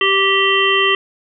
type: harmonic tone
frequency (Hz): 390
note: G4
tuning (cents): -9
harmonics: 1 / 3 / 5 / 7 / 8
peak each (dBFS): -18 / -18 / -18 / -18 / -18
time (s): 0.01-0.95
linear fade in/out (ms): 2
effects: none